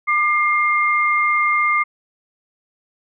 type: tone pair together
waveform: sine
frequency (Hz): 1199 / 2116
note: D6 / C7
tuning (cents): +36 / +19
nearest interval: minor seventh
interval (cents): 983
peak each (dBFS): -17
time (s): 0.07-1.84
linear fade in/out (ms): 20
effects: none